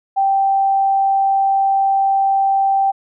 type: tone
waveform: sine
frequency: 782 Hz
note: G5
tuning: 4 cents flat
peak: -12 dBFS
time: 0.16-2.92 s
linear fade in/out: 20 ms
effects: none